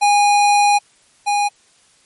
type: tone pair in turn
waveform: square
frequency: 820 / 820 Hz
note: G#5 / G#5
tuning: -22 / -22 cents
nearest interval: unison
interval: 0 cents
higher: neither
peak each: -11 / -15 dBFS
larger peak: first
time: 0.01-0.79 / 1.26-1.49 s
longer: first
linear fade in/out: 20 ms
effects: white hiss -54 dBFS RMS until 2.05 s + MP3 48 kbps